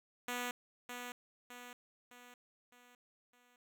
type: tone with echo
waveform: 5% pulse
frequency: 245.2 Hz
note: B3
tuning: 12 cents flat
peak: -26 dBFS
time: 0.28-0.51 s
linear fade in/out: 2 ms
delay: 610 ms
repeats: 5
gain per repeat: -6 dB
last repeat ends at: 3.56 s
effects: none